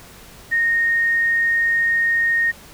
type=tone; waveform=sine; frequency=1853 Hz; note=A#6; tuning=11 cents flat; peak=-15 dBFS; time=0.51-2.52 s; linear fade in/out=20 ms; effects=pink hiss -43 dBFS RMS until 2.73 s